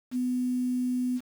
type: tone with quantisation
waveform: sine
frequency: 250 Hz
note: B3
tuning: 21 cents sharp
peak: -25 dBFS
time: 0.11-1.21 s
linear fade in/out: 50 ms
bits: 8
effects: none